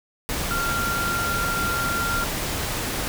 sine tone in noise, 1386 Hz, F6, 14 cents flat, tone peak -24 dBFS, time 0.51-2.24 s, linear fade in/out 0 ms, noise pink, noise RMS -27 dBFS, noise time 0.29-3.08 s, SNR 0 dB, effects none

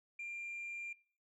sine tone, 2386 Hz, D7, 27 cents sharp, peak -40 dBFS, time 0.19-0.93 s, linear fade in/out 5 ms, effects noise-tail reverb RT60 0.5 s tail -23 dB re dry + tanh soft clip ceiling -39 dBFS

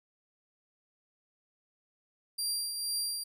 25% pulse tone with tremolo, 4746 Hz, D8, 17 cents sharp, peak -25 dBFS, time 2.38-3.24 s, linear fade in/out 10 ms, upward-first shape triangle, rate 2.1 Hz, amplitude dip 50%, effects none

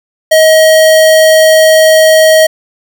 square tone, 633 Hz, D#5, 30 cents sharp, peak -3 dBFS, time 0.31-2.47 s, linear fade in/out 10 ms, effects none

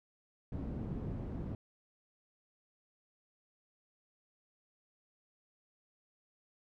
white low-pass noise, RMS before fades -40 dBFS, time 0.52-1.55 s, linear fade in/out 2 ms, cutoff 210 Hz, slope 12 dB/octave, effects none

